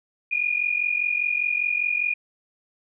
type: tone pair together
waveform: sine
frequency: 2419 / 2464 Hz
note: D#7 / D#7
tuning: -49 / -17 cents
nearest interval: unison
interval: 32 cents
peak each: -24 dBFS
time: 0.31-2.14 s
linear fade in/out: 10 ms
effects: none